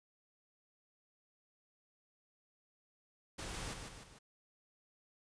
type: noise with echo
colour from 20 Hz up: pink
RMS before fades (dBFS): -44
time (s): 3.38-3.74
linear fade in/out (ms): 10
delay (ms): 150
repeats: 3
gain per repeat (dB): -5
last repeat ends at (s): 4.19
effects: resampled to 22050 Hz